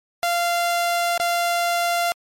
sawtooth tone with dropouts, 692 Hz, F5, 16 cents flat, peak -15 dBFS, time 0.23-2.12 s, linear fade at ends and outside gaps 0 ms, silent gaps 1.177-1.199 s, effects MP3 64 kbps

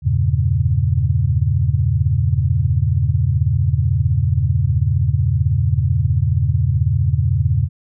sine chord, E diminished seventh, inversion none, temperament equal, 82.41 / 98 / 116.54 / 138.59 Hz, E2 / G2 / Bb2 / Db3, 0 / 0 / 0 / 0 cents, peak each -19 dBFS, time 0.02-7.69 s, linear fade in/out 50 ms, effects none

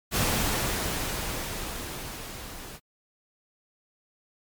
pink noise with level ramp, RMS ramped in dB -24 to -42 dBFS, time 0.11-2.8 s, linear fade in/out 50 ms, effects MP3 96 kbps

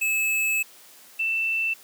square / sine tone pair in turn, 2600 / 2667 Hz, E7 / E7, -24 / +20 cents, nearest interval unison, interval 44 cents, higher second, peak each -22 dBFS, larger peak neither, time 0.01-0.63 / 1.19-1.74 s, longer first, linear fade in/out 10 ms, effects white hiss -50 dBFS RMS until 1.83 s + high-pass 200 Hz 12 dB/octave

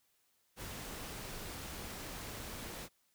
pink noise, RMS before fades -45 dBFS, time 0.56-2.89 s, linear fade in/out 50 ms, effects white hiss -75 dBFS RMS until 3.14 s

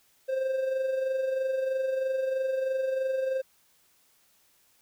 triangle tone with amplitude modulation, 527 Hz, C5, 12 cents sharp, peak -22 dBFS, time 0.28-3.42 s, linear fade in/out 20 ms, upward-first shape sine, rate 23.1 Hz, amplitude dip 45%, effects white hiss -65 dBFS RMS until 4.81 s

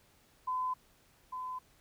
sine tone pair in turn, 1016 / 1016 Hz, B5 / B5, +49 / +49 cents, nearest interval unison, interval 0 cents, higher neither, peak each -31 / -37 dBFS, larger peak first, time 0.47-0.74 / 1.32-1.59 s, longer neither, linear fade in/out 10 ms, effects pink hiss -66 dBFS RMS until 1.8 s

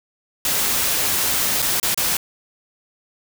white noise with dropouts, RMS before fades -20 dBFS, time 0.45-2.17 s, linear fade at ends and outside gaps 2 ms, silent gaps 1.621-1.624 / 1.799-1.829 / 1.945-1.975 s, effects none

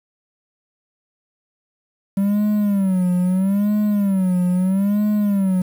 triangle tone with vibrato, 194.1 Hz, G3, 17 cents flat, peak -13 dBFS, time 2.17-5.62 s, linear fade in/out 5 ms, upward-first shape sine, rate 0.77 Hz, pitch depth 140 cents each way, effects 7-bit

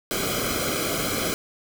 pink noise with comb filter, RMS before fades -26 dBFS, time 0.11-1.34 s, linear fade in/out 0 ms, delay 1.1 ms, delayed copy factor -0.85, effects none

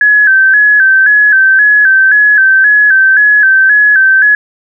sine tone with vibrato, 1619 Hz, G#6, 45 cents flat, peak -3 dBFS, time 0.01-4.35 s, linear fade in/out 2 ms, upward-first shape square, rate 1.9 Hz, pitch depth 74 cents each way, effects none

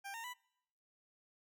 20% pulse tone with pitch steps, 793 / 917 / 989 Hz, G5 / A#5 / B5, +20 / -29 / +2 cents, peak -39 dBFS, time 0.04-0.34 s, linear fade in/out 20 ms, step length 100 ms, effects noise-tail reverb RT60 0.8 s tail -25 dB re dry

